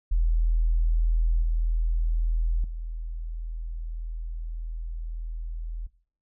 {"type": "tone with level steps", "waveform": "sine", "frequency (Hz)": 40.85, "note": "E1", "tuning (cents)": -15, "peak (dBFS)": [-19, -21, -30], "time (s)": [0.11, 5.87], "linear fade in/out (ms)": 10, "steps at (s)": [1.42, 2.64], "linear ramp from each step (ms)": 2, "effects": ["noise-tail reverb RT60 0.5 s tail -20 dB re dry"]}